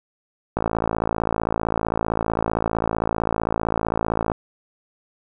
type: click train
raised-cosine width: 1 ms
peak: -7 dBFS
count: 209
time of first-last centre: 0.57-4.318 s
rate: 55.5 Hz
effects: none